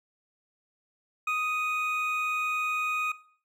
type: tone pair together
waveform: triangle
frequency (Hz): 1248.8 / 2489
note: D#6 / D#7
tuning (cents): +6 / 0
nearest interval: octave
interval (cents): 1194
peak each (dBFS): -27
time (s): 1.27-3.12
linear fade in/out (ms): 5
effects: noise-tail reverb RT60 0.5 s tail -18 dB re dry